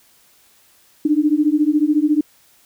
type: beating tone pair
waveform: sine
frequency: 293.7 / 307.7 Hz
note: D4 / D#4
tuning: 0 / -19 cents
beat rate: 14 Hz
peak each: -16 dBFS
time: 1.05-2.21 s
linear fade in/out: 5 ms
effects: white hiss -54 dBFS RMS until 2.65 s